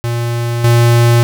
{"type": "tone with level steps", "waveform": "square", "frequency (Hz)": 118.3, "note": "A#2", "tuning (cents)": 26, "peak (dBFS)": [-15, -7], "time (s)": [0.04, 1.23], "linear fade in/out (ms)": 0, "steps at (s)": 0.64, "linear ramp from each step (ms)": 2, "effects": []}